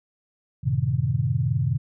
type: chord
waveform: sine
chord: F# diminished seventh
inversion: none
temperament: equal with one note detuned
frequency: 92.5 / 111.47 / 130.81 / 155.56 Hz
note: F#2 / A2 / C3 / Eb3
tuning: 0 / +23 / 0 / 0 cents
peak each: -29 / -26 / -23 / -28 dBFS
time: 0.63-1.78 s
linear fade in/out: 20 ms
effects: none